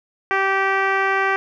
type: tone with low-pass filter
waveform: 10% pulse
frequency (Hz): 388.3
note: G4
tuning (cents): -16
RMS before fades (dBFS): -19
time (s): 0.31-1.36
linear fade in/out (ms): 0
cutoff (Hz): 2000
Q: 1.5
effects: none